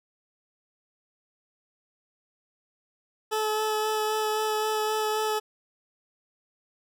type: tone with vibrato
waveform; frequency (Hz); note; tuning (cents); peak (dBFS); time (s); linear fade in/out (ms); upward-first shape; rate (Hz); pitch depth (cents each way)
20% pulse; 431.2; A4; -35; -20; 3.31-5.4; 20; sine; 3.8; 11
effects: none